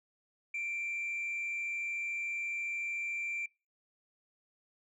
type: tone with frequency modulation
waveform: sine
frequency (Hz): 2356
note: D7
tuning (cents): +5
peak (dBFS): -32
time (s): 0.54-3.46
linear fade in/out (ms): 5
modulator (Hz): 113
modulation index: 0.36
effects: noise-tail reverb RT60 0.3 s tail -26 dB re dry + tanh soft clip ceiling -32 dBFS